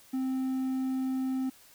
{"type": "tone", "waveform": "triangle", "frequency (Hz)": 261.6, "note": "C4", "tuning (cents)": 0, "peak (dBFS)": -26, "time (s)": [0.13, 1.5], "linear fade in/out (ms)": 10, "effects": ["white hiss -57 dBFS RMS until 1.74 s"]}